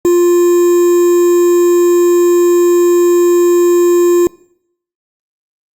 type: tone with quantisation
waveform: triangle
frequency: 350 Hz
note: F4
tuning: 4 cents sharp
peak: -4 dBFS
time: 0.05-4.27 s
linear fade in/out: 0 ms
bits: 4
effects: noise-tail reverb RT60 0.7 s tail -23 dB re dry + Opus 48 kbps